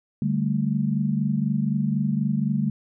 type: chord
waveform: sine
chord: D suspended fourth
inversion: none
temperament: equal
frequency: 146.83 / 196 / 220 Hz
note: D3 / G3 / A3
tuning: 0 / 0 / 0 cents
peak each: -25 dBFS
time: 0.22-2.7 s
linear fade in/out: 2 ms
effects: none